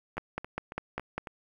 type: two click trains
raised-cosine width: 0.5 ms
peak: -24 / -17 dBFS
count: 5 / 6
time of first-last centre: 0.17-1.272 / 0.18-1.18 s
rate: 3.63 / 5 Hz
effects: 9-bit